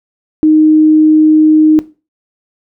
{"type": "tone", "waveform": "sine", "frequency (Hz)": 310, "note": "D#4", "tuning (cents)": -6, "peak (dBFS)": -4, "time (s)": [0.43, 1.79], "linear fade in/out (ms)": 0, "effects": ["noise-tail reverb RT60 0.3 s tail -17 dB re dry"]}